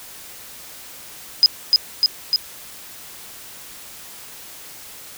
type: tone with echo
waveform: sine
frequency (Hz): 5010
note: D#8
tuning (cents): +11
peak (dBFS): -7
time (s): 1.43-1.46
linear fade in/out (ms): 0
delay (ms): 300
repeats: 3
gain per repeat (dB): -2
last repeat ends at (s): 2.36
effects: white hiss -39 dBFS RMS until 5.17 s